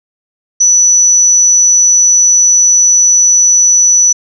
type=tone; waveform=sine; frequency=5940 Hz; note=F#8; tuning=6 cents sharp; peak=-4 dBFS; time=0.6-4.13 s; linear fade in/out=10 ms; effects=none